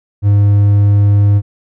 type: tone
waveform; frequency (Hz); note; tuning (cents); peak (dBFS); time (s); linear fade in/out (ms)
triangle; 101.8; G#2; -34; -4; 0.22-1.42; 50
effects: none